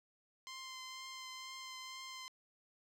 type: tone with vibrato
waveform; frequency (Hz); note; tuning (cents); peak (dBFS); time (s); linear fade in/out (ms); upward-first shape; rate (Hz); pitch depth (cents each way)
10% pulse; 1043; C6; -6; -38; 0.47-2.28; 0; triangle; 2.1; 16
effects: low-pass 10000 Hz 12 dB/octave